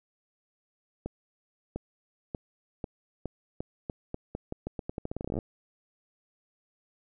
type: accelerating click train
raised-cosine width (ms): 2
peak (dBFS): -20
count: 27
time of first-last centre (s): 1.06-5.388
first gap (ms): 700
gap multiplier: 0.84
effects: none